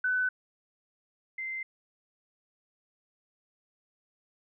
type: tone pair in turn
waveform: sine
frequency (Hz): 1504 / 2079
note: F#6 / C7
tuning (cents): +28 / -12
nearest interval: tritone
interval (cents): 560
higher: second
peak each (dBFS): -25 / -33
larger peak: first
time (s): 0.04-0.29 / 1.38-1.63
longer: neither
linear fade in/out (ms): 5
effects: none